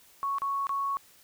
sine tone with dropouts, 1108.7 Hz, C#6, in tune, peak -27 dBFS, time 0.23-0.97 s, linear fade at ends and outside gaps 0 ms, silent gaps 0.384-0.419 / 0.669-0.693 s, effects white hiss -58 dBFS RMS until 1.23 s

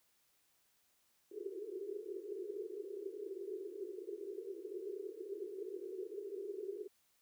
white band-pass noise, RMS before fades -45 dBFS, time 1.31-6.88 s, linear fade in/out 5 ms, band 360 to 430 Hz, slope 96 dB/octave, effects white hiss -75 dBFS RMS until 7.21 s

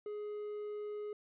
triangle tone, 418.2 Hz, G#4, 12 cents sharp, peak -37 dBFS, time 0.06-1.13 s, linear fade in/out 2 ms, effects resampled to 8000 Hz

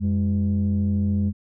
sine tone pair together, 90.4 / 204 Hz, F#2 / G#3, -40 / -31 cents, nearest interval octave + major second, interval 1409 cents, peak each -20 / -20 dBFS, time 0-1.33 s, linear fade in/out 50 ms, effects tanh soft clip ceiling -15 dBFS

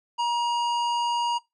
sine tone with hard clipping, 950 Hz, A#5, 33 cents sharp, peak -24 dBFS, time 0.18-1.39 s, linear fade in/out 20 ms, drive 12 dB, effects noise-tail reverb RT60 0.2 s tail -22 dB re dry + resampled to 24000 Hz

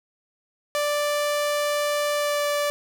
sawtooth tone with pitch glide, 587.3 to 582.9 Hz, D5 to D5, 0 to -13 cents, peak -18 dBFS, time 0.75-2.7 s, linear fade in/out 0 ms, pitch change -13 cents, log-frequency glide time 2.15-2.46 s, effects none

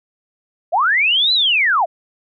sine linear two-way sweep, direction up then down, 587.3 to 4086 to 587.3 Hz, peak -12 dBFS, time 0.72-1.86 s, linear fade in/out 20 ms, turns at 1.33 s, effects none

